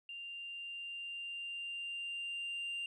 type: tone with level ramp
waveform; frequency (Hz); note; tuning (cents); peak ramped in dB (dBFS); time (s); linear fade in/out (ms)
sine; 2788; F7; -4; -43 to -35; 0.09-2.86; 2
effects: tanh soft clip ceiling -36 dBFS